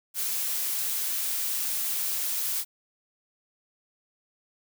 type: noise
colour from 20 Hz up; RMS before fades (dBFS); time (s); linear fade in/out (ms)
blue; -29; 0.14-2.65; 50
effects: none